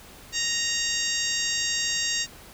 harmonic tone, 932.3 Hz, A#5, in tune, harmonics 2 / 3 / 4 / 5 / 6 / 7 / 8, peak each -32 / -32 / -32 / -32 / -32 / -32 / -32 dBFS, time 0.32-2.27 s, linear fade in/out 50 ms, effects pink hiss -47 dBFS RMS until 2.53 s

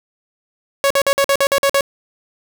sawtooth tone bursts, 555 Hz, C#5, 2 cents sharp, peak -8 dBFS, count 9, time 0.84-1.808 s, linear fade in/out 0 ms, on 64 ms, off 49 ms, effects none

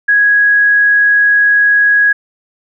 sine tone, 1661.2 Hz, G#6, in tune, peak -6 dBFS, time 0.08-2.13 s, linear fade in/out 10 ms, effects none

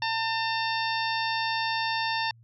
harmonic tone, 900 Hz, A5, 39 cents sharp, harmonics 1 / 2 / 3 / 4 / 5 / 6, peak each -29 / -32 / -34 / -35 / -36 / -37 dBFS, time 0.02-2.31 s, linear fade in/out 2 ms, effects added 115 Hz sine -52 dBFS peak until 2.43 s

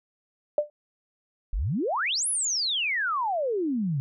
sine tone with exponential decay, 594 Hz, D5, 20 cents sharp, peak -15 dBFS, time 0.58-0.7 s, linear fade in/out 2 ms, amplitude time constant 25 ms
sine exponential two-way sweep, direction up then down, 37.08 to 11175 to 130.3 Hz, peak -24 dBFS, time 1.53-4 s, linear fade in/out 0 ms, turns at 2.28 s
effects none

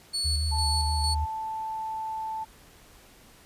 35% pulse tone with tremolo, 4420 Hz, C#8, 6 cents flat, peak -25 dBFS, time 0.13-1.15 s, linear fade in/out 20 ms, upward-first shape square, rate 2.2 Hz, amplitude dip 45%
sine tone with vibrato, 76.3 Hz, D#2, 33 cents flat, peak -25 dBFS, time 0.24-1.26 s, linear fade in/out 20 ms, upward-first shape sine, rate 6.1 Hz, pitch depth 46 cents each way
sine tone, 880 Hz, A5, in tune, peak -30 dBFS, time 0.51-2.45 s, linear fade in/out 20 ms
effects pink hiss -54 dBFS RMS until 3.45 s + resampled to 32000 Hz

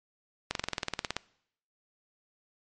slowing click train, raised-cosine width 0.2 ms, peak -12 dBFS, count 14, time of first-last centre 0.51-1.166 s, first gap 42 ms, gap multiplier 1.03, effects noise-tail reverb RT60 0.7 s tail -22 dB re dry + MP3 48 kbps

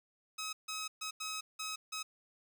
10% pulse tone bursts at uneven times, 1276 Hz, D#6, 43 cents sharp, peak -30 dBFS, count 6, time 0.38-0.53 / 0.68-0.88 / 1.01-1.11 / 1.2-1.41 / 1.59-1.76 / 1.92-2.03 s, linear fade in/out 10 ms, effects none

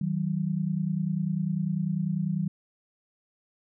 sine tone pair together, 159 / 189.08 Hz, D#3 / F#3, +38 / +38 cents, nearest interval minor third, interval 300 cents, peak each -28 dBFS, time 0.01-2.48 s, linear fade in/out 5 ms, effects none

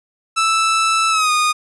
sawtooth tone with pitch glide, 1318.5 to 1230.2 Hz, E6 to D#6, 0 to -20 cents, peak -10 dBFS, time 0.36-1.53 s, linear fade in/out 20 ms, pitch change -120 cents, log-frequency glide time 1.1-1.31 s, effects resampled to 24000 Hz

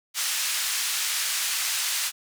white band-pass noise, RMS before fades -27 dBFS, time 0.14-2.12 s, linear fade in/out 50 ms, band 1500 to 9100 Hz, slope 12 dB/octave, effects none

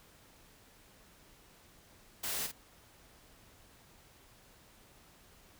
white noise with echo, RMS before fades -37 dBFS, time 2.23-2.47 s, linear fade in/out 10 ms, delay 48 ms, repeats 1, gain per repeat -7 dB, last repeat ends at 2.518 s, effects pink hiss -61 dBFS RMS until 5.59 s

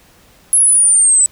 sine exponential sweep, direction down, 10770 to 7900 Hz, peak -7 dBFS, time 0.53-1.26 s, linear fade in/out 0 ms, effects pink hiss -48 dBFS RMS until 1.31 s

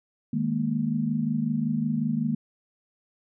sine chord, D# suspended fourth, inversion none, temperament equal, 155.56 / 207.7 / 233.1 Hz, D#3 / G#3 / A#3, 0 / 0 / 0 cents, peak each -29 / -29 / -26 dBFS, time 0.33-2.35 s, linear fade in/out 5 ms, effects none

